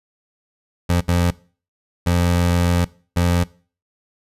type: tone bursts at uneven times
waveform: 25% pulse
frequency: 87.31 Hz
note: F2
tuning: in tune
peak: -11 dBFS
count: 4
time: 0.89-1.01 / 1.08-1.31 / 2.06-2.85 / 3.16-3.44 s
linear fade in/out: 10 ms
effects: noise-tail reverb RT60 0.4 s tail -21 dB re dry + resampled to 32000 Hz